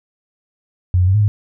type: tone with pitch steps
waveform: sine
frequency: 90.7 / 90.2 / 95.3 / 106 / 103.5 Hz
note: F#2 / F#2 / G2 / G#2 / G#2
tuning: -34 / -44 / -48 / +36 / -5 cents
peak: -10 dBFS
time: 0.94-1.28 s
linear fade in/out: 0 ms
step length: 68 ms
effects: none